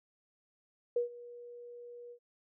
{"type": "tone with ADSR envelope", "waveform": "sine", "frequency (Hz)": 480.8, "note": "B4", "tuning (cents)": -46, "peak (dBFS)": -26, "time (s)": [0.96, 2.19], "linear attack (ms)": 5, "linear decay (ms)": 120, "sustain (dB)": -20, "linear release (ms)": 77, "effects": []}